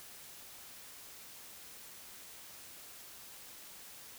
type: silence
effects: white hiss -52 dBFS RMS until 4.18 s